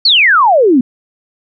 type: exponential sweep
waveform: sine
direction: down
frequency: 4595 to 233.3 Hz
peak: -5 dBFS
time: 0.05-0.81 s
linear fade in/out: 5 ms
effects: none